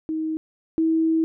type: tone pair in turn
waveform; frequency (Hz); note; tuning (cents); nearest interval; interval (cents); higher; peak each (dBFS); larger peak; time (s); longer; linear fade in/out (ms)
sine; 316 / 323; D#4 / E4; +27 / -35; unison; 38; second; -23 / -17; second; 0.09-0.37 / 0.78-1.24; second; 0
effects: none

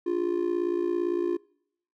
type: tone with amplitude modulation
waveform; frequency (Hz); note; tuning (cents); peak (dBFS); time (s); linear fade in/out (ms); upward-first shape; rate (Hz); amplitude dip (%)
triangle; 349.2; F4; 0; -18; 0.06-1.37; 10; sine; 57.7; 85
effects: noise-tail reverb RT60 0.7 s tail -26 dB re dry + tanh soft clip ceiling -14 dBFS

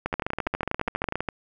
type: two click trains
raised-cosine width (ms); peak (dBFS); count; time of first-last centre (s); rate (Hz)
0.5; -11 / -12; 17 / 15; 0.06-1.156 / 0.14-1.288; 14.6 / 12.2
effects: none

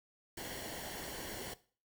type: noise with comb filter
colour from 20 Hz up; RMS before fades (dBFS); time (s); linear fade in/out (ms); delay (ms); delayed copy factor
pink; -44; 0.37-1.54; 5; 0.8; -0.6
effects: noise-tail reverb RT60 0.4 s tail -17 dB re dry

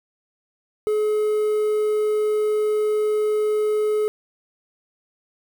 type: tone with quantisation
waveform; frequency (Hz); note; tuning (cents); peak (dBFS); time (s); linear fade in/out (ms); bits
triangle; 425.6; G#4; +42; -16; 0.87-4.08; 0; 7
effects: none

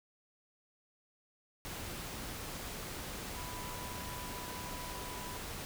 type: tone in noise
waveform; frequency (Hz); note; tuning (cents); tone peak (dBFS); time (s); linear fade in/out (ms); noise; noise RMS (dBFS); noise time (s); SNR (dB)
sine; 987.8; B5; 0; -47; 3.36-5.37; 0; pink; -43; 1.65-5.65; -7
effects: none

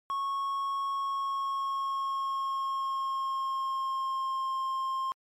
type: tone with pitch glide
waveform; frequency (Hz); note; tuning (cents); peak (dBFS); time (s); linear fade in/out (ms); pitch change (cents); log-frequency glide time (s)
triangle; 1100 to 1060.7; C#6 to C6; -14 to +23; -27; 0.1-5.12; 0; -63; 0.89-4.57
effects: MP3 96 kbps

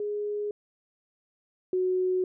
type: tone pair in turn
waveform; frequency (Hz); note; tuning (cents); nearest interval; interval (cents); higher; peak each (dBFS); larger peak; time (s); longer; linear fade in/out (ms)
sine; 415.3 / 368.8; G#4 / F#4; 0 / -6; major second; 206; first; -28 / -23; second; 0-0.51 / 1.73-2.24; neither; 2
effects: none

